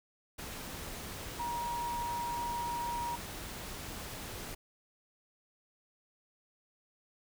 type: tone in noise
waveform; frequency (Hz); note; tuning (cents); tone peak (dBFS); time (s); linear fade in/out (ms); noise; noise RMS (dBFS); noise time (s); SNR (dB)
sine; 950; A#5; +33; -34; 1.39-3.16; 10; pink; -43; 0.38-4.55; +6
effects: none